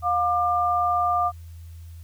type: tone pair together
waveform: sine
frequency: 710 / 1194.8 Hz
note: F5 / D6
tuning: +28 / +29 cents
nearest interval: major sixth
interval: 901 cents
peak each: -22 dBFS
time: 0.02-1.32 s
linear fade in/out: 50 ms
effects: added 83 Hz sine -38 dBFS peak until 2.03 s + white hiss -59 dBFS RMS until 2.03 s